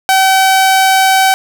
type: tone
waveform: sawtooth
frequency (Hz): 765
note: G5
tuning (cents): -42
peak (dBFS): -3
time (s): 0.09-1.34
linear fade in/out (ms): 0
effects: none